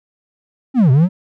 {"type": "linear two-way sweep", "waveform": "triangle", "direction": "down then up", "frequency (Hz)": [277.2, 122.1, 193.5], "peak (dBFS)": -6, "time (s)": [0.74, 1.09], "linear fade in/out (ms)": 50, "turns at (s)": 0.91, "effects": []}